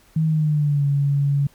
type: tone with pitch glide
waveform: sine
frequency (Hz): 158.7 to 141.39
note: D#3 to C#3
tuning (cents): +35 to +35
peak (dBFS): -16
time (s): 0.16-1.47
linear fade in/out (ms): 5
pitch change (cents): -200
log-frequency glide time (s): 0.26-0.85
effects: pink hiss -55 dBFS RMS until 1.54 s